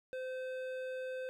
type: tone with hard clipping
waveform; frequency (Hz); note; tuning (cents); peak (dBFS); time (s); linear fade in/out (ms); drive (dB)
sine; 515; C5; -28; -40; 0.13-1.29; 0; 11
effects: none